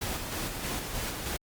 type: noise with tremolo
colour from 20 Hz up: pink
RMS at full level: -33 dBFS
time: 0.01-1.37 s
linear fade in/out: 10 ms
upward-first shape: square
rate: 3.2 Hz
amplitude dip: 35%
effects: Opus 48 kbps